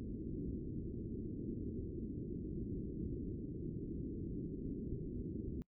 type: low-pass noise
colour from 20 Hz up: white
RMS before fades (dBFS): -43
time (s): 0-5.62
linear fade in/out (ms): 0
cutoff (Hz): 370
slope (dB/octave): 48
effects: noise-tail reverb RT60 0.1 s tail -25 dB re dry